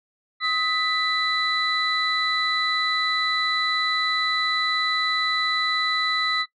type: tone cluster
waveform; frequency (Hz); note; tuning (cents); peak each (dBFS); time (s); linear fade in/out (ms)
sine; 1267 / 1984 / 3987; D#6 / B6 / B7; +31 / +7 / +16; -25; 0.4-6.46; 50
effects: noise-tail reverb RT60 0.1 s tail -18 dB re dry + tanh soft clip ceiling -12 dBFS